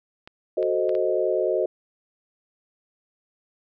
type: clicks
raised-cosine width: 0.3 ms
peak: -25 dBFS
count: 4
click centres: 0.275 / 0.628 / 0.893 / 0.951 s
type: chord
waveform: sine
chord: F# diminished seventh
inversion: none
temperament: equal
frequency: 370 / 440 / 523.3 / 622.3 Hz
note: F#4 / A4 / C5 / Eb5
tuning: 0 / 0 / 0 / 0 cents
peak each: -25 / -27 / -26 / -25 dBFS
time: 0.57-1.66 s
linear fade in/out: 5 ms
effects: none